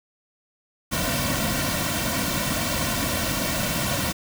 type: noise with comb filter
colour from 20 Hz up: pink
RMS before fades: -25 dBFS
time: 0.91-4.13 s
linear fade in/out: 20 ms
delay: 2.4 ms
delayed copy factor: -0.8
effects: none